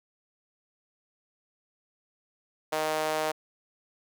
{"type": "tone with high-pass filter", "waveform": "sawtooth", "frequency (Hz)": 155.56, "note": "D#3", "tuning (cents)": 0, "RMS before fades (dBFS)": -29, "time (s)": [2.72, 3.32], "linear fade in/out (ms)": 10, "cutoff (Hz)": 610, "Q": 2.1, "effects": []}